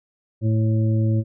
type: harmonic tone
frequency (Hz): 110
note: A2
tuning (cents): 0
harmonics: 1 / 2 / 3 / 5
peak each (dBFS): -17 / -26 / -28 / -34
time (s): 0.41-1.24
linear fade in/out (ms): 50
effects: none